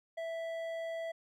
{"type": "tone with hard clipping", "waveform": "triangle", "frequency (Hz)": 659.3, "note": "E5", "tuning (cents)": 0, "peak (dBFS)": -38, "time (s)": [0.17, 1.12], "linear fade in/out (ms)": 10, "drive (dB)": 12, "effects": []}